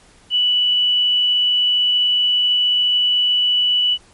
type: tone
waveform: sine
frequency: 2960 Hz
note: F#7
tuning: in tune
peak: -13 dBFS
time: 0.3-3.98 s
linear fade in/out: 50 ms
effects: pink hiss -50 dBFS RMS until 4.13 s + MP3 48 kbps